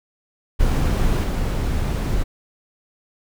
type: noise with level steps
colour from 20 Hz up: brown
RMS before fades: -18 / -21 dBFS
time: 0.59-2.24 s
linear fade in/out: 20 ms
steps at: 1.23 s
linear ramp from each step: 20 ms
effects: none